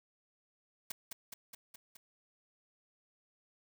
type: noise with echo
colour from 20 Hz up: white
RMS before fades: -40 dBFS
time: 0.9-0.92 s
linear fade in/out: 5 ms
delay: 210 ms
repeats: 5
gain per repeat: -3 dB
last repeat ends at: 1.97 s
effects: none